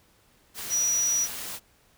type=tone in noise; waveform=sine; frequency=5830 Hz; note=F#8; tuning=26 cents flat; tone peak=-22 dBFS; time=0.69-1.28 s; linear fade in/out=50 ms; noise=white; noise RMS=-36 dBFS; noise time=0.54-1.6 s; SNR=+11 dB; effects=pink hiss -62 dBFS RMS until 1.97 s